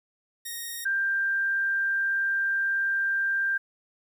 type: tone pair in turn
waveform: 5% pulse / sine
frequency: 1864.7 / 1585.4 Hz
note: A#6 / G6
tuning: 0 / +19 cents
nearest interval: minor third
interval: 281 cents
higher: first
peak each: -23 dBFS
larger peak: neither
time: 0.45-0.85 / 0.85-3.58 s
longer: second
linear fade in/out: 10 ms
effects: 10-bit